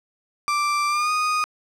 35% pulse tone with pitch glide, 1174.7 to 1238.1 Hz, D6 to D#6, 0 to -9 cents, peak -18 dBFS, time 0.48-1.44 s, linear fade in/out 0 ms, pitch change +91 cents, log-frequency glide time 0.88-1.11 s, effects low-pass 8000 Hz 12 dB/octave

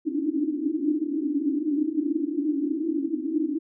white band-pass noise, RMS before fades -26 dBFS, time 0.05-3.59 s, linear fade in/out 20 ms, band 280 to 320 Hz, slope 96 dB/octave, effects none

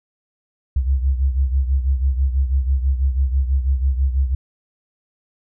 sine beating tone pair, 65.6 / 71.7 Hz, C2 / D2, +5 / -41 cents, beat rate 6.1 Hz, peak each -16 / -22 dBFS, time 0.76-4.35 s, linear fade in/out 5 ms, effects none

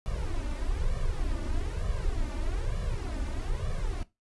brown noise with flanger, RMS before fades -30 dBFS, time 0.06-4.03 s, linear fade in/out 0 ms, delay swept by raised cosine 1.7 to 3.4 ms, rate 1.1 Hz, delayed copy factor +1, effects noise-tail reverb RT60 0.2 s tail -17 dB re dry + resampled to 24000 Hz

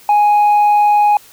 sine tone, 830.6 Hz, G#5, in tune, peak -5 dBFS, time 0.09-1.17 s, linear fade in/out 2 ms, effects tanh soft clip ceiling -7 dBFS + white hiss -43 dBFS RMS until 1.32 s

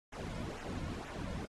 brown noise with flanger, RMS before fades -42 dBFS, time 0.12-1.46 s, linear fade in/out 10 ms, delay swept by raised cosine 0.21 to 2.61 ms, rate 2.1 Hz, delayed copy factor -0.85, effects low-pass 9000 Hz 12 dB/octave + AAC 32 kbps

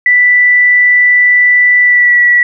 sine tone with pitch glide, 1975.5 to 1943.8 Hz, B6 to B6, 0 to -28 cents, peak -4 dBFS, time 0.06-2.43 s, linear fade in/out 2 ms, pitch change -28 cents, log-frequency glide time 1.81-2.2 s, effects none

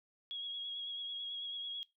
sine tone with vibrato, 3312 Hz, G#7, 5 cents flat, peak -39 dBFS, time 0.31-1.83 s, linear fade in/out 0 ms, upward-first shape triangle, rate 9.1 Hz, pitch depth 29 cents each way, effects noise-tail reverb RT60 0.2 s tail -20 dB re dry

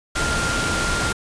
sine tone in noise, 1396.9 Hz, F6, in tune, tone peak -24 dBFS, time 0.15-1.13 s, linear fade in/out 10 ms, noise pink, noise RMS -23 dBFS, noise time 0.15-1.13 s, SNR -4 dB, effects resampled to 22050 Hz

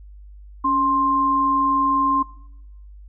sine tone pair together, 279.2 / 1054 Hz, C#4 / C6, +13 / +12 cents, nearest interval octave + major seventh, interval 2299 cents, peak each -24 / -17 dBFS, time 0.64-2.23 s, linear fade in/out 10 ms, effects noise-tail reverb RT60 0.8 s tail -19 dB re dry + added 50 Hz sine -39 dBFS peak until 3.08 s

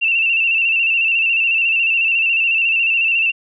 sine tone with vibrato, 2700 Hz, E7, 41 cents sharp, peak -13 dBFS, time 0.01-3.32 s, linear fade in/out 20 ms, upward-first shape square, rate 14 Hz, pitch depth 39 cents each way, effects none

